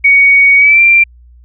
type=tone with pitch glide; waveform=sine; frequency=2240 to 2365 Hz; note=C#7 to D7; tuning=+18 to +12 cents; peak=-3 dBFS; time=0.04-1.04 s; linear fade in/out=10 ms; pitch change=+94 cents; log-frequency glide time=0.57-0.81 s; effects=added 60 Hz sine -37 dBFS peak until 1.44 s